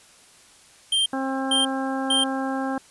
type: tone bursts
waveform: square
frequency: 3161 Hz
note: G7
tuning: 14 cents sharp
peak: -19 dBFS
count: 3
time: 0.92-2.24 s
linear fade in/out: 5 ms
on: 140 ms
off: 450 ms
type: harmonic tone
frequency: 266.8 Hz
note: C4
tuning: 34 cents sharp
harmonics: 1 / 2 / 3 / 4 / 5 / 6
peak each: -26 / -32 / -30 / -36 / -37 / -36 dBFS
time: 1.13-2.78 s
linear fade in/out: 2 ms
effects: white hiss -52 dBFS RMS until 2.9 s + resampled to 24000 Hz